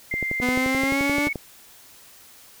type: tone with pitch glide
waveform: sine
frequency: 2093 to 2216 Hz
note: C7 to C#7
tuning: 0 to -1 cents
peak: -24 dBFS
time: 0.11-1.33 s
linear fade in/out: 5 ms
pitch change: +99 cents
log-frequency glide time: 0.85-0.98 s
type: click train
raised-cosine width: 2 ms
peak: -16 dBFS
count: 15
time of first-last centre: 0.14-1.357 s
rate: 11.5 Hz
type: linear sweep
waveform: sawtooth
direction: up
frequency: 246.9 to 293.7 Hz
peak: -18 dBFS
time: 0.41-1.29 s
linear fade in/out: 20 ms
effects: white hiss -49 dBFS RMS until 2.6 s